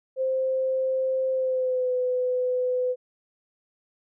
sine tone with pitch glide, 523.3 to 502.6 Hz, C5 to B4, 0 to +30 cents, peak -22 dBFS, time 0.16-2.96 s, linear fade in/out 50 ms, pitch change -70 cents, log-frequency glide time 1.31-1.93 s, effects none

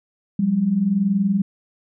sine tone pair together, 179.34 / 200 Hz, F3 / G3, +46 / +35 cents, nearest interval major second, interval 189 cents, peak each -23 / -17 dBFS, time 0.39-1.42 s, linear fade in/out 5 ms, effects none

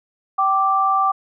sine tone pair together, 773.2 / 1174.7 Hz, G5 / D6, -24 / 0 cents, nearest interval perfect fifth, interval 724 cents, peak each -19 / -16 dBFS, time 0.38-1.12 s, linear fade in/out 10 ms, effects none

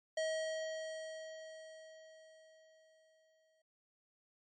square tone with exponential decay, 636 Hz, D#5, 38 cents sharp, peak -34 dBFS, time 0.17-3.62 s, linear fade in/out 5 ms, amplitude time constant 750 ms, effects MP3 32 kbps

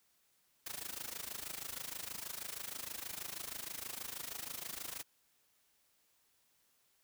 white noise with amplitude modulation, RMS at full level -41 dBFS, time 0.66-5.03 s, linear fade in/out 5 ms, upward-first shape sine, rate 26.3 Hz, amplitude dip 85%, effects white hiss -74 dBFS RMS until 7.03 s

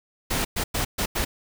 pink noise bursts at uneven times, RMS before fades -25 dBFS, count 5, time 0.3-0.45 / 0.56-0.64 / 0.74-0.85 / 0.98-1.06 / 1.15-1.25 s, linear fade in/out 10 ms, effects none

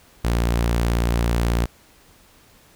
sawtooth tone, 58.27 Hz, A#1, in tune, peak -14 dBFS, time 0.24-1.66 s, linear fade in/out 10 ms, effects pink hiss -53 dBFS RMS until 2.75 s

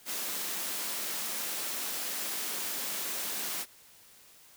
white high-pass noise, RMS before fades -35 dBFS, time 0.05-3.66 s, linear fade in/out 50 ms, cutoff 170 Hz, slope 48 dB/octave, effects white hiss -57 dBFS RMS until 4.56 s

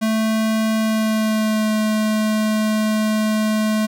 square tone with pitch glide, 220 to 215.7 Hz, A3 to A3, 0 to -34 cents, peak -17 dBFS, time 0.01-3.87 s, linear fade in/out 20 ms, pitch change -34 cents, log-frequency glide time 0.77-1.71 s, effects none

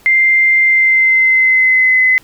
sine tone with pitch glide, 2093 to 2032 Hz, C7 to B6, 0 to +49 cents, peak -7 dBFS, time 0.06-2.18 s, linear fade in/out 0 ms, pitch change -51 cents, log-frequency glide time 0.62-2.01 s, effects pink hiss -46 dBFS RMS until 2.23 s

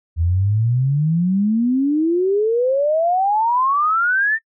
sine exponential sweep, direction up, 79.9 to 1827 Hz, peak -14 dBFS, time 0.16-4.39 s, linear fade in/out 50 ms, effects noise-tail reverb RT60 0.1 s tail -26 dB re dry

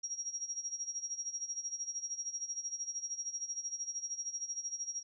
sine tone with tremolo, 5650 Hz, F8, 19 cents sharp, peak -34 dBFS, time 0.03-5.03 s, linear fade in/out 10 ms, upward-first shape sine, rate 13 Hz, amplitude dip 80%, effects none

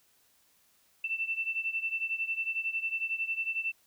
sine beating tone pair, 2668 / 2679 Hz, E7 / E7, +20 / +27 cents, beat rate 11 Hz, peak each -32 / -35 dBFS, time 1.04-3.72 s, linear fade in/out 5 ms, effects white hiss -67 dBFS RMS until 3.86 s

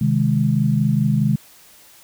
sine chord, Ab major, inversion first, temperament equal, 130.81 / 155.56 / 207.7 Hz, C3 / Eb3 / Ab3, 0 / 0 / 0 cents, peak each -19 dBFS, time 0.01-1.36 s, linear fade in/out 5 ms, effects white hiss -48 dBFS RMS until 2.03 s

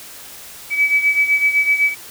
sine beating tone pair, 2287 / 2294.9 Hz, D7 / D7, -47 / -41 cents, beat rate 7.9 Hz, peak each -14 / -19 dBFS, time 0.7-1.95 s, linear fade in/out 50 ms, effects white hiss -37 dBFS RMS until 2.1 s

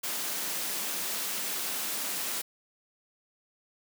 white high-pass noise, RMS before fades -33 dBFS, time 0.03-2.42 s, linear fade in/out 10 ms, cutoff 160 Hz, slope 96 dB/octave, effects none

